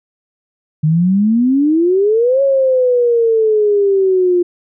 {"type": "exponential two-way sweep", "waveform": "sine", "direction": "up then down", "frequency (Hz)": [150, 554.4, 349.8], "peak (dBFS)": -9, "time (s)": [0.83, 4.43], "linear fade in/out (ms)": 10, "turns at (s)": 2.42, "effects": []}